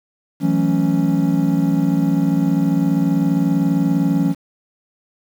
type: chord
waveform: triangle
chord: F# minor seventh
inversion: third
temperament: equal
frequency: 164.81 / 185 / 220 / 277.2 Hz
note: E3 / F#3 / A3 / C#4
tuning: 0 / 0 / 0 / 0 cents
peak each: -17 / -18 / -22 / -16 dBFS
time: 0.4-4.35 s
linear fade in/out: 50 ms
effects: 7-bit